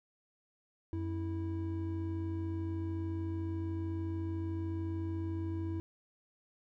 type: tone pair together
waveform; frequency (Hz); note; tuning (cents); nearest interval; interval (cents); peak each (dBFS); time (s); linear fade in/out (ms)
triangle; 91.1 / 327; F#2 / E4; -26 / -14; octave + minor seventh; 2212; -34 / -36; 0.93-5.8; 0
effects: none